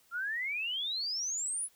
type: exponential sweep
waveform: sine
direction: up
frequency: 1351 to 10520 Hz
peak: -32 dBFS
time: 0.11-1.69 s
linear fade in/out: 50 ms
effects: white hiss -66 dBFS RMS until 1.75 s